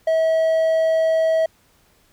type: tone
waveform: triangle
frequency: 645 Hz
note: E5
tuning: 38 cents flat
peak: -13 dBFS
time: 0.07-1.46 s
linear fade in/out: 5 ms
effects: pink hiss -58 dBFS RMS until 2.12 s